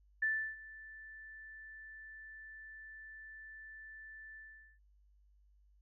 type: tone with ADSR envelope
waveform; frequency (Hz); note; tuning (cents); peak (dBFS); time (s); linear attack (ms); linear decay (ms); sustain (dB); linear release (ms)
sine; 1760; A6; 0; -29; 0.22-4.79; 7; 330; -20; 430
effects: added 50 Hz sine -64 dBFS peak until 5.81 s